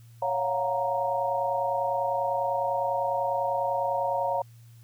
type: chord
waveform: sine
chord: Gb major seventh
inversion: second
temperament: equal with one note detuned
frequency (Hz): 554.4 / 698.5 / 728.5 / 932.3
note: Db5 / F5 / Gb5 / Bb5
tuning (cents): 0 / 0 / -27 / 0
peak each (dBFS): -29 / -32 / -33 / -28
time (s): 0.22-4.42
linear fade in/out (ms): 5
effects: added 116 Hz sine -48 dBFS peak until 4.83 s + white hiss -63 dBFS RMS until 4.83 s